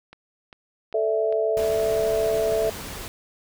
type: click train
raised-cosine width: 0.3 ms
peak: -27 dBFS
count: 5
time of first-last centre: 0.13-1.724 s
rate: 2.51 Hz
type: chord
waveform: sine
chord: A suspended fourth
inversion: none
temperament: equal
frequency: 440 / 587.3 / 659.3 Hz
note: A4 / D5 / E5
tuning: 0 / 0 / 0 cents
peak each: -23 / -29 / -23 dBFS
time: 0.94-2.7 s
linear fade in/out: 5 ms
type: noise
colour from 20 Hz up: pink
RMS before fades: -35 dBFS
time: 1.57-3.08 s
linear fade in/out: 0 ms
effects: none